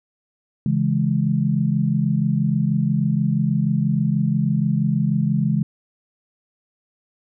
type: chord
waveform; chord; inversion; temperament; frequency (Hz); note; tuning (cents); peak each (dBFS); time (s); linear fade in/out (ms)
sine; C# minor; none; equal with one note detuned; 138.59 / 164.81 / 209; C#3 / E3 / G#3; 0 / 0 / +11; -21; 0.66-5.63; 2
effects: none